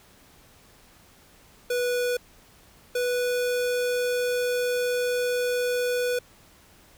square tone pair in turn, 490.4 / 492.2 Hz, B4 / B4, -12 / -6 cents, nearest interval unison, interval 6 cents, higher second, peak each -24 dBFS, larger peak neither, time 1.7-2.17 / 2.95-6.19 s, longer second, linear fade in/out 5 ms, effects pink hiss -55 dBFS RMS until 6.97 s

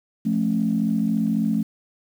sine chord, F augmented, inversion none, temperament just, 174.61 / 218.3 / 272.8 Hz, F3 / A3 / C#4, 0 / -13 / -28 cents, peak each -25 / -20 / -26 dBFS, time 0.25-1.63 s, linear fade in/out 10 ms, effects tanh soft clip ceiling -10 dBFS + 8-bit

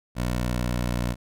15% pulse tone with pitch glide, 60.9 to 60.51 Hz, B1 to B1, -24 to -35 cents, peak -18 dBFS, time 0.15-1.16 s, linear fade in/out 50 ms, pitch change -11 cents, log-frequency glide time 0.48-0.8 s, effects none

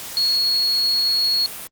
sine tone in noise, 4331 Hz, C#8, 41 cents flat, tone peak -16 dBFS, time 0.17-1.46 s, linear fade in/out 0 ms, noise white, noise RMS -33 dBFS, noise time 0-1.67 s, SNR +14 dB, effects Opus 48 kbps

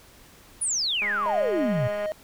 sine exponential sweep, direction down, 10320 to 111.7 Hz, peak -23 dBFS, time 0.61-1.88 s, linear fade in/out 10 ms
click train, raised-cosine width 0.5 ms, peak -22 dBFS, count 215, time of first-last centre 1.02-2.059 s, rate 206 Hz
triangle tone, 622.3 Hz, D#5, in tune, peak -24 dBFS, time 1.26-2.12 s, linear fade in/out 0 ms
effects pink hiss -52 dBFS RMS until 2.23 s

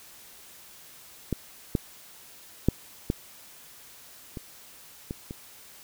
clicks, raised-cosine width 3 ms, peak -13 / -10 / -6 / -11 / -22 / -19 / -23 dBFS, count 7, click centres 1.327 / 1.752 / 2.686 / 3.101 / 4.372 / 5.109 / 5.309 s, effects white hiss -50 dBFS RMS until 5.83 s

